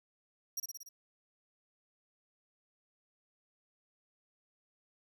sawtooth tone with echo, 5680 Hz, F8, 28 cents sharp, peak -32 dBFS, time 0.57-0.6 s, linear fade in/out 5 ms, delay 58 ms, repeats 5, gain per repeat -3 dB, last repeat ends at 0.89 s, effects none

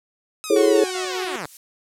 5% pulse linear sweep, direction down, 1291 to 132.1 Hz, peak -17 dBFS, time 0.44-1.46 s, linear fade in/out 0 ms
sine chord, A major seventh, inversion second, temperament just, 330 / 412.5 / 440 / 550 Hz, E4 / G#4 / A4 / C#5, +2 / -12 / 0 / -14 cents, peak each -20 / -17 / -20 / -20 dBFS, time 0.5-0.84 s, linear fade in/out 5 ms
sawtooth tone with tremolo, 369.3 Hz, F#4, 3 cents flat, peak -21 dBFS, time 0.56-1.36 s, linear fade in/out 2 ms, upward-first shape square, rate 5.1 Hz, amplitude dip 25%
violet noise with exponential growth, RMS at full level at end -34 dBFS, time 1.01-1.57 s, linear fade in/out 1 ms, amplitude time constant 120 ms
effects low-pass 10000 Hz 12 dB/octave

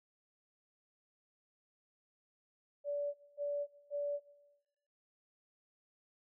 sine tone bursts, 577 Hz, D5, 31 cents flat, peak -34 dBFS, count 3, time 2.84-4.2 s, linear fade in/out 50 ms, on 300 ms, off 230 ms, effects noise-tail reverb RT60 1.0 s tail -17 dB re dry

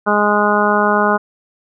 harmonic tone, 207.7 Hz, G#3, in tune, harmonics 1 / 2 / 3 / 4 / 5 / 6 / 7, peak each -19 / -19 / -19 / -19 / -19 / -19 / -19 dBFS, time 0.06-1.18 s, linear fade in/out 20 ms, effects none

